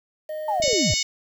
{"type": "tone", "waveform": "triangle", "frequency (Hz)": 617, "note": "D#5", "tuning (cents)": -15, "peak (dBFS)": -26, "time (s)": [0.29, 0.94], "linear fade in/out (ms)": 5}
{"type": "linear sweep", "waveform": "sine", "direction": "down", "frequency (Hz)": [898, 57.4], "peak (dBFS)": -21, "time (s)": [0.48, 0.94], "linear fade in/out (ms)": 5}
{"type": "clicks", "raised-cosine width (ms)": 3, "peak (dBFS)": -24, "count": 6, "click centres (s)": [0.6, 0.639, 0.679, 0.731, 0.903, 0.939]}
{"type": "harmonic tone", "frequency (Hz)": 737, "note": "F#5", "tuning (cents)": -7, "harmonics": [3, 4, 5, 6, 7, 8, 9, 10], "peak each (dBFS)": [-29, -31, -30, -30, -27, -30, -31, -31], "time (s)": [0.62, 1.03], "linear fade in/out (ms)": 5}
{"effects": ["8-bit"]}